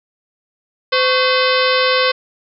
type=harmonic tone with a mistuned harmonic; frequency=512 Hz; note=C5; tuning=38 cents flat; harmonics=1 / 2 / 3 / 4 / 5 / 6 / 7 / 8 / 9 / 10; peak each=-16 / -19 / -21 / -22 / -23 / -24 / -24 / -25 / -26 / -26 dBFS; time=0.92-2.12 s; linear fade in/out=10 ms; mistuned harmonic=2; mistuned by=+140 cents; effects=none